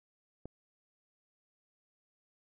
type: click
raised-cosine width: 2 ms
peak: -30 dBFS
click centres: 0.456 s
effects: none

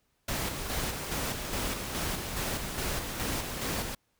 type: noise with tremolo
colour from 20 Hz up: pink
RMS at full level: -32 dBFS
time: 0.28-3.95 s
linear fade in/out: 5 ms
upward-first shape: square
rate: 2.4 Hz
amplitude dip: 40%
effects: pink hiss -74 dBFS RMS until 4.19 s

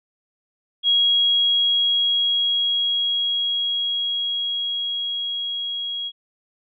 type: tone with level ramp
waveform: sine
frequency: 3300 Hz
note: G#7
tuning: 12 cents flat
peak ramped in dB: -14 to -25 dBFS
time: 0.83-6.12 s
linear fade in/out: 50 ms
effects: none

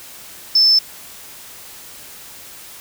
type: tone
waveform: sine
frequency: 5274 Hz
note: E8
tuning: in tune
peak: -9 dBFS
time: 0.55-0.79 s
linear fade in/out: 5 ms
effects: white hiss -38 dBFS RMS until 2.8 s

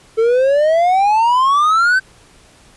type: exponential sweep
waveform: triangle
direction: up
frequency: 440 to 1558 Hz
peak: -8 dBFS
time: 0.17-2 s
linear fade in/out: 20 ms
effects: pink hiss -47 dBFS RMS until 2.76 s + resampled to 24000 Hz

